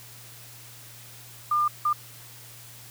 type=tone bursts at uneven times; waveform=sine; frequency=1202 Hz; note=D6; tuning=40 cents sharp; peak=-20 dBFS; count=2; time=1.51-1.68 / 1.85-1.93 s; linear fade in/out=5 ms; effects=added 118 Hz sine -50 dBFS peak until 2.9 s + white hiss -47 dBFS RMS until 2.9 s